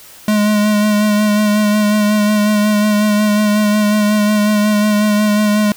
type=tone with vibrato; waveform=square; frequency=209.9 Hz; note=G#3; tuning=19 cents sharp; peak=-11 dBFS; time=0.28-5.72 s; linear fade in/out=2 ms; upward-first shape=sine; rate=5.5 Hz; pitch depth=24 cents each way; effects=white hiss -39 dBFS RMS until 5.76 s